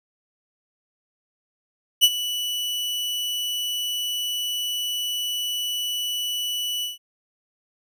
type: tone with ADSR envelope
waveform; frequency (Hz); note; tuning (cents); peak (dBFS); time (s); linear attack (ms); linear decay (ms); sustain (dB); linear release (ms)
40% pulse; 2960; F#7; 0; -9; 2.01-6.98; 29; 48; -15; 150
effects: none